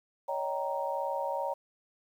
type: chord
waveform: sine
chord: Eb dominant seventh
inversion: third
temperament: just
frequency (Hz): 560 / 622.3 / 777.8 / 933.4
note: Db5 / Eb5 / G5 / Bb5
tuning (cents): +18 / 0 / -14 / +2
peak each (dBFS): -34 / -39 / -38 / -34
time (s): 0.28-1.54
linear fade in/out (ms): 10
effects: 10-bit